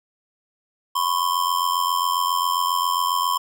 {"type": "ring-modulated tone", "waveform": "square", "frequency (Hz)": 1046.5, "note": "C6", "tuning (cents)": 0, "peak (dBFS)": -17, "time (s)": [0.95, 3.38], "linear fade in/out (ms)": 10, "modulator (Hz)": 43.7, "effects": []}